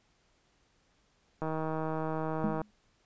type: click train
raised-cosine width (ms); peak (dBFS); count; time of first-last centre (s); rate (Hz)
1; -21; 190; 1.42-2.616; 158
type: tone with exponential decay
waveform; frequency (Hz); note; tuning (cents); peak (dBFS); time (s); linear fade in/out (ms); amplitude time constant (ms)
sine; 210.7; G#3; +25; -25; 2.44-2.71; 0; 57
effects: pink hiss -70 dBFS RMS until 3.05 s + resampled to 16000 Hz